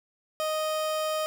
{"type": "tone", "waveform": "30% pulse", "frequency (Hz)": 622.3, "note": "D#5", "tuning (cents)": 0, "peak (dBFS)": -24, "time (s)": [0.4, 1.26], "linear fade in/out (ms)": 0, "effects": []}